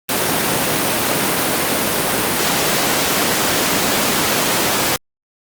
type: high-pass noise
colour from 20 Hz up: pink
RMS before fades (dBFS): -17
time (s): 0.09-4.96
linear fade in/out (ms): 0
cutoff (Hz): 200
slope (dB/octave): 12
effects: Opus 32 kbps